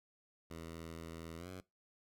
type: tone with pitch glide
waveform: 10% pulse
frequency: 82.2 to 92.27 Hz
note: E2 to F#2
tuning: -4 to -4 cents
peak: -38 dBFS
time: 0.5-1.61 s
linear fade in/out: 10 ms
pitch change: +200 cents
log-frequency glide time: 1.37-1.49 s
effects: noise-tail reverb RT60 0.2 s tail -21 dB re dry